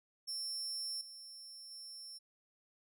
35% pulse tone with level steps, 5400 Hz, E8, 41 cents sharp, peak -36 / -47 / -45 dBFS, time 0.27-2.19 s, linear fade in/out 20 ms, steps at 1.01 / 1.71 s, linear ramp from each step 2 ms, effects none

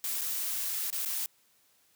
blue noise with dropouts, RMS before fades -33 dBFS, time 0.04-1.26 s, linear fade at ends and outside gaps 1 ms, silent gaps 0.212-0.216 / 0.903-0.927 / 1.05-1.058 s, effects white hiss -67 dBFS RMS until 1.95 s + high-pass 60 Hz 12 dB/octave

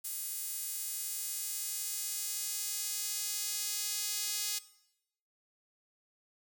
sawtooth tone with high-pass filter sweep, 416.1 Hz, G#4, 3 cents sharp, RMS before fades -37 dBFS, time 0.04-4.59 s, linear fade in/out 10 ms, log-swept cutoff 9800 to 5100 Hz, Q 1, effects noise-tail reverb RT60 0.8 s tail -18 dB re dry

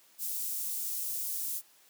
white high-pass noise, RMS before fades -35 dBFS, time 0.18-1.62 s, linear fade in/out 50 ms, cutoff 8300 Hz, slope 12 dB/octave, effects white hiss -62 dBFS RMS until 1.89 s + high-pass 200 Hz 12 dB/octave

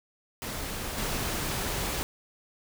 pink noise with level steps, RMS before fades -35 / -31 dBFS, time 0.42-2.03 s, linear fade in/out 0 ms, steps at 0.97 s, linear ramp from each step 10 ms, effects none

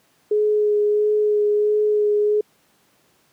sine tone with vibrato, 419.8 Hz, G#4, 19 cents sharp, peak -15 dBFS, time 0.31-2.41 s, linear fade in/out 5 ms, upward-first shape sine, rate 1.5 Hz, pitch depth 14 cents each way, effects pink hiss -60 dBFS RMS until 3.32 s + high-pass 150 Hz 12 dB/octave

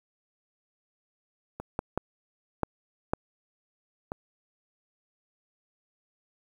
clicks, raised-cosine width 1 ms, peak -22 / -14 / -13 / -11 / -11 / -19 dBFS, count 6, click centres 1.6 / 1.791 / 1.976 / 2.633 / 3.135 / 4.119 s, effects 8-bit

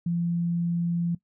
sine tone, 171.2 Hz, F3, 34 cents flat, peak -23 dBFS, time 0.06-1.15 s, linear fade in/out 5 ms, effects noise-tail reverb RT60 0.1 s tail -18 dB re dry

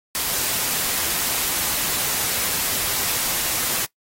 white noise, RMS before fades -23 dBFS, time 0.15-3.85 s, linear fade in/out 0 ms, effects noise-tail reverb RT60 0.1 s tail -19 dB re dry + AAC 48 kbps

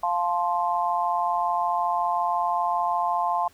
sine chord, F major, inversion none, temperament just, 698.5 / 873.1 / 1047.7 Hz, F5 / A5 / C6, 0 / -14 / +2 cents, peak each -26 dBFS, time 0.03-3.48 s, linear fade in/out 5 ms, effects pink hiss -57 dBFS RMS until 3.53 s

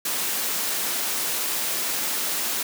white high-pass noise, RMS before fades -26 dBFS, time 0.05-2.63 s, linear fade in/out 5 ms, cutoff 190 Hz, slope 12 dB/octave, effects none

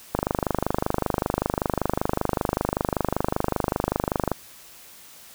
click train, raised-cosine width 1 ms, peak -7 dBFS, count 106, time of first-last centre 0.15-4.317 s, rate 25.2 Hz, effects white hiss -47 dBFS RMS until 5.34 s

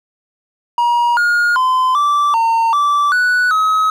triangle tone with pitch steps, 953 / 1428 / 1025 / 1166 / 912 / 1163 / 1479 / 1276 Hz, A#5 / F6 / C6 / D6 / A#5 / D6 / F#6 / D#6, +38 / +38 / -36 / -13 / -38 / -17 / -1 / +43 cents, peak -9 dBFS, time 0.78-3.9 s, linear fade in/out 2 ms, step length 390 ms, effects none

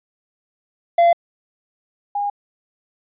triangle / sine tone pair in turn, 685 / 814.6 Hz, F5 / G#5, -34 / -34 cents, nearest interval minor third, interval 300 cents, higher second, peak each -8 / -19 dBFS, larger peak first, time 0.98-1.13 / 2.15-2.3 s, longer neither, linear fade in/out 5 ms, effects resampled to 8000 Hz

